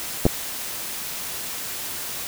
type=clicks; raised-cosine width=2 ms; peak=-3 dBFS; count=2; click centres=0.254 / 0.265 s; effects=white hiss -31 dBFS RMS until 2.27 s